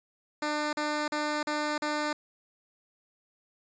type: tone bursts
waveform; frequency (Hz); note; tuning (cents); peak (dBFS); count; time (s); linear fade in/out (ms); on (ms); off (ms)
10% pulse; 299.6; D4; +35; -20; 5; 0.42-2.13; 5; 310; 40
effects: resampled to 16000 Hz